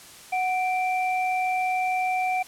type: tone pair together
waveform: sine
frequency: 739.9 / 2349 Hz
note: F#5 / D7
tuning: 0 / 0 cents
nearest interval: octave + minor sixth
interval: 2000 cents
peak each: -23 / -29 dBFS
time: 0.32-2.43 s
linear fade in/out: 10 ms
effects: white hiss -46 dBFS RMS until 2.47 s + low-pass 11000 Hz 12 dB/octave